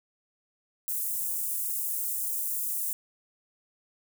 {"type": "high-pass noise", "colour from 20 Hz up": "white", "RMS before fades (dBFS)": -31, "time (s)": [0.88, 2.93], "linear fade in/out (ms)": 0, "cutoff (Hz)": 8600, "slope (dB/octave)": 24, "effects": []}